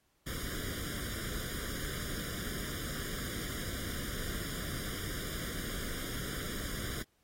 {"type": "noise with comb filter", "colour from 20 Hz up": "pink", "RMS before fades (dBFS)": -39, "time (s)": [0.26, 7.03], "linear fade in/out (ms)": 10, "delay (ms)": 0.58, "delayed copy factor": 1, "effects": ["pink hiss -74 dBFS RMS until 7.23 s", "AAC 48 kbps"]}